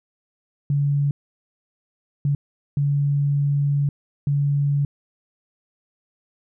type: tone bursts at uneven times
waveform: sine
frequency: 142.6 Hz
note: C#3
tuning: 49 cents sharp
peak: -17 dBFS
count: 4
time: 0.7-1.11 / 2.25-2.35 / 2.77-3.89 / 4.27-4.85 s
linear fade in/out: 2 ms
effects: none